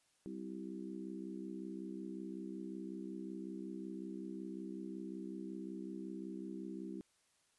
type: harmonic tone with a mistuned harmonic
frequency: 65.41 Hz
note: C2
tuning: in tune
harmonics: 3 / 4 / 5 / 6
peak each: -47 / -49 / -47 / -52 dBFS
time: 0.26-7.01 s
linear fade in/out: 0 ms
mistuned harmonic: 6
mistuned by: -32 cents
effects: white hiss -75 dBFS RMS until 7.58 s + resampled to 24000 Hz